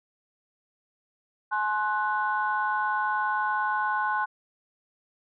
sine tone cluster, 847 / 1056 / 1484 Hz, G#5 / C6 / F#6, +34 / +16 / +5 cents, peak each -28 dBFS, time 1.51-4.26 s, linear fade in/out 20 ms, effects tanh soft clip ceiling -14 dBFS

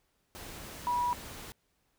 sine tone in noise, 972 Hz, B5, 28 cents flat, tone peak -27 dBFS, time 0.87-1.13 s, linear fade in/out 0 ms, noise pink, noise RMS -45 dBFS, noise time 0.35-1.52 s, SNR +15 dB, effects pink hiss -75 dBFS RMS until 1.98 s

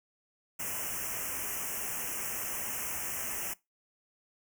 white band-stop noise, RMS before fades -36 dBFS, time 0.59-3.54 s, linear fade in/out 10 ms, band 3000 to 5500 Hz, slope 96 dB/octave, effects noise-tail reverb RT60 0.2 s tail -21 dB re dry

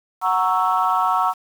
sine chord, F# dominant seventh, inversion none, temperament equal, 740 / 932.3 / 1108.7 / 1318.5 Hz, F#5 / A#5 / C#6 / E6, 0 / 0 / 0 / 0 cents, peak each -21 dBFS, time 0.21-1.34 s, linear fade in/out 50 ms, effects tanh soft clip ceiling -8 dBFS + 7-bit

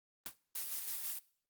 white noise with exponential decay, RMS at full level -38 dBFS, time 0.26-0.37 s, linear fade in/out 1 ms, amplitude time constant 22 ms
blue noise with tremolo, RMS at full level -39 dBFS, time 0.55-1.19 s, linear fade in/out 5 ms, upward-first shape square, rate 6.1 Hz, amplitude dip 35%
effects noise-tail reverb RT60 0.5 s tail -21 dB re dry + Opus 24 kbps

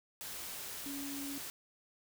sine tone in noise, 280 Hz, C#4, 18 cents sharp, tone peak -41 dBFS, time 0.86-1.38 s, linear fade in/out 0 ms, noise white, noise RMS -44 dBFS, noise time 0.21-1.5 s, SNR 0 dB, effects none

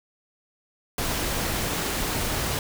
pink noise, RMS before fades -27 dBFS, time 0.98-2.59 s, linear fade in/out 2 ms, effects none

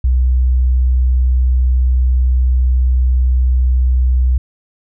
sine tone, 63 Hz, B1, 35 cents sharp, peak -9 dBFS, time 0.04-4.38 s, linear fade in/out 5 ms, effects none

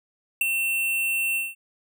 square tone with ADSR envelope, 2700 Hz, E7, 41 cents sharp, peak -17 dBFS, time 0.41-1.55 s, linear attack 4 ms, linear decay 15 ms, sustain -6 dB, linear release 190 ms, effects none

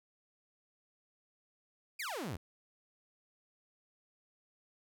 sawtooth exponential sweep, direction down, 2563 to 71.7 Hz, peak -34 dBFS, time 1.99-2.37 s, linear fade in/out 10 ms, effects none

